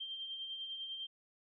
sine tone with tremolo, 3159 Hz, G7, 13 cents sharp, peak -39 dBFS, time 0-1.07 s, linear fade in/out 10 ms, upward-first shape sine, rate 10 Hz, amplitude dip 40%, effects none

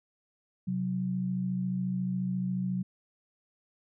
sine tone pair together, 130.81 / 184.99 Hz, C3 / F#3, 0 / 0 cents, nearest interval tritone, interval 600 cents, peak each -35 / -29 dBFS, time 0.67-2.83 s, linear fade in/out 10 ms, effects none

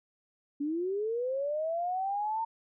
sine linear sweep, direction up, 279.2 to 911 Hz, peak -29 dBFS, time 0.6-2.45 s, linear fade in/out 10 ms, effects none

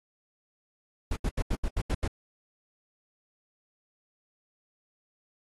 brown noise bursts, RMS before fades -27 dBFS, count 8, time 1.11-2.078 s, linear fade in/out 5 ms, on 51 ms, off 80 ms, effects AAC 32 kbps

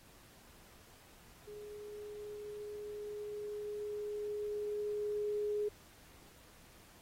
sine tone with level ramp, 417.3 Hz, G#4, 8 cents sharp, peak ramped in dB -46 to -32 dBFS, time 1.47-5.69 s, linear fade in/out 10 ms, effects pink hiss -61 dBFS RMS until 7.01 s + AAC 48 kbps

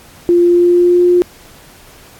sine tone with pitch glide, 348 to 354.7 Hz, F4 to F4, -6 to +27 cents, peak -6 dBFS, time 0.29-1.22 s, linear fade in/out 0 ms, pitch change +33 cents, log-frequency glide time 0.42-1.07 s, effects pink hiss -41 dBFS RMS until 2.19 s + AAC 64 kbps

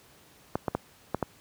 clicks, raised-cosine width 1 ms, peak -12 dBFS, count 5, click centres 0.555 / 0.682 / 0.75 / 1.146 / 1.227 s, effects pink hiss -57 dBFS RMS until 1.4 s + high-pass 80 Hz 12 dB/octave

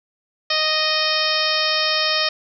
harmonic tone with a mistuned harmonic, 621 Hz, D#5, 3 cents flat, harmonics 1 / 2 / 3 / 4 / 5 / 6 / 7 / 8 / 9, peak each -26 / -26 / -26 / -26 / -26 / -26 / -26 / -26 / -26 dBFS, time 0.5-2.29 s, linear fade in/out 5 ms, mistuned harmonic 9, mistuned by -54 cents, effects none

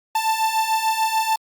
45% pulse beating tone pair, 880 / 886.8 Hz, A5 / A5, 0 / +13 cents, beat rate 6.8 Hz, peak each -24 / -20 dBFS, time 0.15-1.36 s, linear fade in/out 5 ms, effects Opus 48 kbps

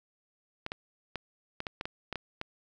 clicks, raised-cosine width 0.3 ms, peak -19 dBFS, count 10, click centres 0.664 / 0.719 / 1.157 / 1.604 / 1.668 / 1.811 / 1.855 / 2.127 / 2.157 / 2.414 s, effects none

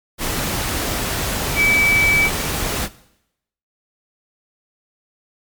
sine tone in noise, 2300 Hz, D7, 37 cents flat, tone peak -13 dBFS, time 1.55-2.3 s, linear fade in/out 50 ms, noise pink, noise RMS -22 dBFS, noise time 0.18-2.89 s, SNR +6 dB, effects noise-tail reverb RT60 0.8 s tail -18 dB re dry + MP3 96 kbps

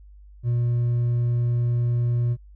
sine tone with hard clipping, 120 Hz, B2, 49 cents flat, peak -20 dBFS, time 0.43-2.37 s, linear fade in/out 50 ms, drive 2 dB, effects added 50 Hz sine -44 dBFS peak until 2.55 s

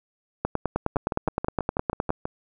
two click trains, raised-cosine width 1 ms, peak -13 / -9 dBFS, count 9 / 17, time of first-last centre 0.96-2.254 / 0.45-2.105 s, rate 6.18 / 9.67 Hz, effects none

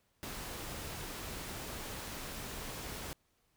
pink noise, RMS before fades -43 dBFS, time 0.23-3.13 s, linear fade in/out 0 ms, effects pink hiss -75 dBFS RMS until 3.56 s

